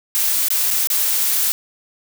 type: noise with dropouts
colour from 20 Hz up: blue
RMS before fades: -18 dBFS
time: 0.15-1.52 s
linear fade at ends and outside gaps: 0 ms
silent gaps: 0.484-0.504 / 0.705-0.71 / 0.872-0.902 s
effects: none